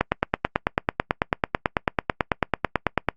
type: click train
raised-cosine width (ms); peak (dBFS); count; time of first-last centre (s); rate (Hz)
0.5; -3; 29; 0.01-3.087; 9.1
effects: noise-tail reverb RT60 0.1 s tail -26 dB re dry + Opus 48 kbps